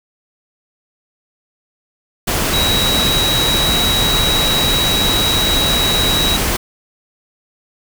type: tone in noise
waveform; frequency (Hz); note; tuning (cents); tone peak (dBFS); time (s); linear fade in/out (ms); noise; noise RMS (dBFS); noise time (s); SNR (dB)
sine; 3859; B7; -41; -15; 2.53-6.37; 10; pink; -17; 2.27-6.57; -1
effects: none